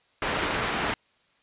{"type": "low-pass noise", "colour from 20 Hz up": "white", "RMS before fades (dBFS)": -28, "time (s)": [0.22, 0.94], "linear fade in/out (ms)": 2, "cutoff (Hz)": 2100, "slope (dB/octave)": 12, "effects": ["white hiss -65 dBFS RMS until 1.42 s", "resampled to 8000 Hz"]}